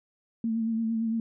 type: tone with vibrato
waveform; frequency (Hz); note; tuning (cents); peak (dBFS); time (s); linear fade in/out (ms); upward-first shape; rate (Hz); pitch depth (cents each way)
sine; 225.6; A3; +44; -25; 0.44-1.2; 2; sine; 8.8; 32
effects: none